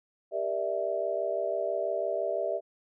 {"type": "chord", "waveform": "sine", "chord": "E half-diminished seventh", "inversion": "first", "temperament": "just", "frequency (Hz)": [395.6, 474.7, 593.3, 659.3], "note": ["G4", "Bb4", "D5", "E5"], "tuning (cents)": [16, 31, 18, 0], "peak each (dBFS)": [-35, -37, -32, -31], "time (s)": [0.31, 2.61], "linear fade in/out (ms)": 50, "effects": []}